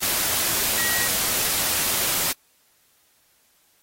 sine tone in noise, 1908 Hz, A#6, 40 cents sharp, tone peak -28 dBFS, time 0.77-1.08 s, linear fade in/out 20 ms, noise white, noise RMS -23 dBFS, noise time 0.01-2.33 s, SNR -8 dB, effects white hiss -62 dBFS RMS until 3.82 s + AAC 48 kbps

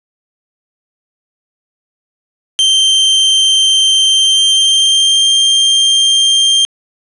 40% pulse tone with pitch glide, 3136 to 3180 Hz, G7 to G7, 0 to +24 cents, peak -6 dBFS, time 2.59-6.65 s, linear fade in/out 0 ms, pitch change +24 cents, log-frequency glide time 4.04-5.29 s, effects resampled to 24000 Hz + 8-bit

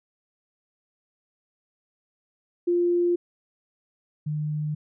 sine tone pair in turn, 349.2 / 151.21 Hz, F4 / D#3, 0 / -49 cents, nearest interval octave + major second, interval 1449 cents, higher first, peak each -19 / -25 dBFS, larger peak first, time 2.67-3.16 / 4.26-4.75 s, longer neither, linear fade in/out 10 ms, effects none

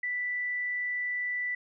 sine tone, 1975.5 Hz, B6, in tune, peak -29 dBFS, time 0.03-1.55 s, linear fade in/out 5 ms, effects none

